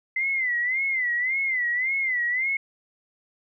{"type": "tone with vibrato", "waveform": "sine", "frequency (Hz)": 2038, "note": "C7", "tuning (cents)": -46, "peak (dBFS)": -22, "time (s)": [0.16, 2.57], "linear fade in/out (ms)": 5, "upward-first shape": "sine", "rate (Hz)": 1.8, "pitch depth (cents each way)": 120, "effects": []}